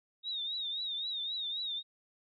sine tone with vibrato, 3729 Hz, A#7, in tune, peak -34 dBFS, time 0.23-1.83 s, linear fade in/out 50 ms, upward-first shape triangle, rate 3.8 Hz, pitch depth 110 cents each way, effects none

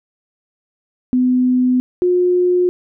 sine tone pair in turn, 252.1 / 358.9 Hz, B3 / F4, +36 / +47 cents, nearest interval tritone, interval 611 cents, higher second, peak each -11 dBFS, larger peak neither, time 1.13-1.8 / 2.02-2.69 s, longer neither, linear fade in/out 0 ms, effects none

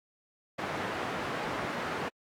white band-pass noise, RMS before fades -35 dBFS, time 0.58-2.09 s, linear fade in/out 10 ms, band 120 to 1300 Hz, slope 12 dB/octave, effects AAC 64 kbps

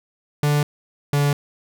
45% pulse tone pair in turn, 146.83 / 143.89 Hz, D3 / D3, 0 / -35 cents, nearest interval unison, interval 35 cents, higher first, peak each -16 / -16 dBFS, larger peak neither, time 0.43-0.63 / 1.13-1.33 s, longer neither, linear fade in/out 2 ms, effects none

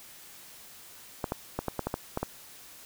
clicks, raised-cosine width 1 ms, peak -15 dBFS, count 9, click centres 1.242 / 1.321 / 1.59 / 1.683 / 1.793 / 1.87 / 1.941 / 2.174 / 2.23 s, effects white hiss -50 dBFS RMS until 2.85 s

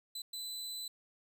sawtooth tone bursts at uneven times, 4008 Hz, B7, 25 cents sharp, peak -37 dBFS, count 2, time 0.15-0.22 / 0.33-0.88 s, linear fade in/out 5 ms, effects none

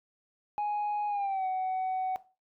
sine tone with pitch glide, 832 to 749.8 Hz, G#5 to F#5, +3 to +23 cents, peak -26 dBFS, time 0.58-2.16 s, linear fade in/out 0 ms, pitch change -180 cents, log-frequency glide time 1.08-1.46 s, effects noise-tail reverb RT60 0.3 s tail -17 dB re dry + tanh soft clip ceiling -27 dBFS

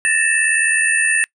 sine tone cluster, 1762 / 1841 / 2632 / 9050 Hz, A6 / A#6 / E7 / C#9, +2 / -22 / -3 / +35 cents, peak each -19 dBFS, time 0.05-1.24 s, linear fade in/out 0 ms, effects noise-tail reverb RT60 0.1 s tail -24 dB re dry

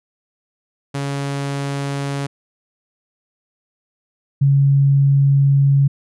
sawtooth / sine tone pair in turn, 140.1 / 139.05 Hz, C#3 / C#3, +19 / +6 cents, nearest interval unison, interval 13 cents, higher first, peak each -17 / -10 dBFS, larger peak second, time 0.94-2.27 / 4.41-5.88 s, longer second, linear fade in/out 10 ms, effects resampled to 24000 Hz

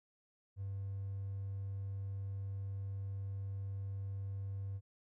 triangle tone with hard clipping, 98 Hz, G2, in tune, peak -39 dBFS, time 0.56-4.81 s, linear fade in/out 50 ms, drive 4 dB, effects none

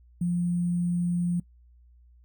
sine tone with sample-and-hold, 174.61 Hz, F3, in tune, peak -23 dBFS, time 0.21-1.4 s, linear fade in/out 5 ms, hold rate 8820 Hz, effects noise-tail reverb RT60 0.1 s tail -22 dB re dry + added 60 Hz sine -53 dBFS peak until 2.24 s

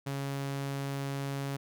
sawtooth tone, 138.59 Hz, C#3, in tune, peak -29 dBFS, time 0.06-1.57 s, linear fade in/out 10 ms, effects none

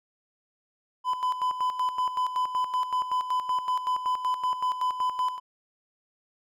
triangle tone with tremolo, 1006 Hz, B5, 32 cents sharp, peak -21 dBFS, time 1.04-5.4 s, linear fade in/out 50 ms, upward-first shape square, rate 5.3 Hz, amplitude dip 65%, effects none

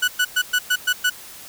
30% pulse tone bursts, 1480 Hz, F#6, in tune, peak -13 dBFS, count 7, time 0.02-1.1 s, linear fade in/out 10 ms, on 60 ms, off 110 ms, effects white hiss -40 dBFS RMS until 1.48 s

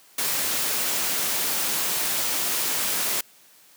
white noise, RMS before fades -25 dBFS, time 0.18-3.21 s, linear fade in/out 5 ms, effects white hiss -54 dBFS RMS until 3.76 s + high-pass 150 Hz 12 dB/octave

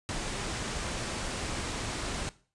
pink low-pass noise, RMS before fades -35 dBFS, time 0.09-2.29 s, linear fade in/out 0 ms, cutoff 9500 Hz, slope 48 dB/octave, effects noise-tail reverb RT60 0.4 s tail -18 dB re dry + resampled to 24000 Hz

